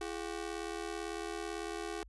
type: ring-modulated tone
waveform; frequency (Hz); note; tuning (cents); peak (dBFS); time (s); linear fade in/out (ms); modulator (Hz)
sawtooth; 377.9; F#4; +37; -31; 0.01-2.03; 0; 39
effects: added 50 Hz sine -53 dBFS peak until 2.08 s + resampled to 24000 Hz